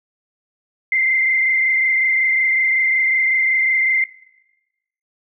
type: tone with frequency modulation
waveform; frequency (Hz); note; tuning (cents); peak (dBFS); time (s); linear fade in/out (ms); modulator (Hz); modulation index
sine; 2082; C7; -9; -14; 0.92-4.04; 2; 25.4; 1.8
effects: noise-tail reverb RT60 1.0 s tail -19 dB re dry